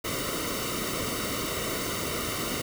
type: noise with comb filter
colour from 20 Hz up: pink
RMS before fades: -31 dBFS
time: 0.04-2.62 s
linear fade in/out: 10 ms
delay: 1.2 ms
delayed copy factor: -0.75
effects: none